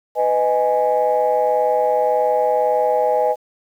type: chord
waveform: sine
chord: G# minor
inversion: first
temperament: equal with one note detuned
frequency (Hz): 500.5 / 622.3 / 830.6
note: B4 / D#5 / G#5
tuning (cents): +23 / 0 / 0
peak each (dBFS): -18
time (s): 0.15-3.36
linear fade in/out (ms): 50
effects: tanh soft clip ceiling -7 dBFS + 8-bit